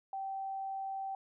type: tone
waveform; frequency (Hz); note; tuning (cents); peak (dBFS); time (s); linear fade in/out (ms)
sine; 776; G5; -18; -36; 0.13-1.15; 2
effects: none